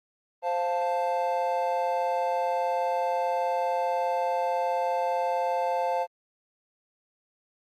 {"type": "chord", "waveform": "triangle", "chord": "F major", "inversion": "second", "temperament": "equal", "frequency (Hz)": [523.3, 698.5, 880], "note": ["C5", "F5", "A5"], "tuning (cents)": [0, 0, 0], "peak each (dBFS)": -27, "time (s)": [0.42, 6.07], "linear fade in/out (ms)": 50, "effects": ["Opus 24 kbps"]}